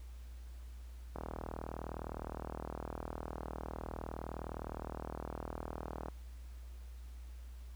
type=click train; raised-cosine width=1 ms; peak=-27 dBFS; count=196; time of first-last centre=1.16-6.084 s; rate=39.6 Hz; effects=added 60 Hz sine -46 dBFS peak until 7.75 s + pink hiss -65 dBFS RMS until 7.75 s